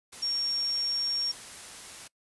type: tone in noise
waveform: sine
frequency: 5540 Hz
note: F8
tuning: 15 cents flat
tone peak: -27 dBFS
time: 0.22-1.32 s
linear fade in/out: 10 ms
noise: white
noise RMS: -44 dBFS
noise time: 0.12-2.08 s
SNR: +14 dB
effects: noise-tail reverb RT60 0.1 s tail -23 dB re dry + resampled to 24000 Hz